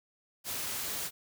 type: noise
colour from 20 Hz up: white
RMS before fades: -36 dBFS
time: 0.44-1.11 s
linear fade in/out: 50 ms
effects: none